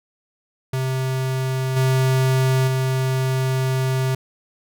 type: tone with level steps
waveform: square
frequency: 131 Hz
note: C3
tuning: 2 cents sharp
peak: -21 / -16 / -19 dBFS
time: 0.73-4.15 s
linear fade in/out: 5 ms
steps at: 1.76 / 2.67 s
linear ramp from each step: 10 ms
effects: none